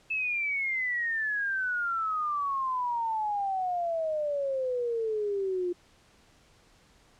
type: exponential sweep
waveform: sine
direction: down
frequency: 2627 to 349.2 Hz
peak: -27 dBFS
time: 0.1-5.73 s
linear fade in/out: 10 ms
effects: pink hiss -61 dBFS RMS until 7.19 s + low-pass 8000 Hz 12 dB/octave